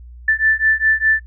sine beating tone pair, 1760 / 1764.9 Hz, A6 / A6, 0 / +5 cents, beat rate 4.9 Hz, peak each -16 dBFS, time 0.28-1.2 s, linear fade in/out 5 ms, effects noise-tail reverb RT60 0.1 s tail -21 dB re dry + added 60 Hz sine -35 dBFS peak until 1.26 s

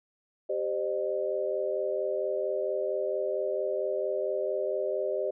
sine chord, C minor, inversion second, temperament equal with one note detuned, 392 / 523.3 / 607.7 Hz, G4 / C5 / Eb5, 0 / 0 / -41 cents, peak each -32 / -32 / -31 dBFS, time 0.49-5.31 s, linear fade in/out 10 ms, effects none

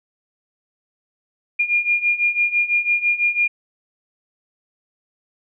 sine beating tone pair, 2413 / 2419 Hz, D7 / D#7, +46 / -49 cents, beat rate 6 Hz, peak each -21 / -18 dBFS, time 1.59-3.48 s, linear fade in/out 10 ms, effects none

